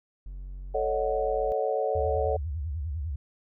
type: tone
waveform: triangle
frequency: 46.25 Hz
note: F#1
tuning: in tune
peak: -34 dBFS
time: 0.26-1.52 s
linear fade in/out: 0 ms
type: chord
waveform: sine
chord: D# half-diminished seventh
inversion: second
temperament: equal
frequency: 440 / 554.4 / 622.3 / 740 Hz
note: A4 / C#5 / D#5 / F#5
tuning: 0 / 0 / 0 / 0 cents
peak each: -29 / -29 / -32 / -31 dBFS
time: 0.74-2.37 s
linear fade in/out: 10 ms
type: tone with vibrato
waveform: sine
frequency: 75.9 Hz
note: D#2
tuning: 42 cents flat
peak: -29 dBFS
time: 1.95-3.16 s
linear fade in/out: 5 ms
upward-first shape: sine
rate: 10 Hz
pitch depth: 240 cents each way
effects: none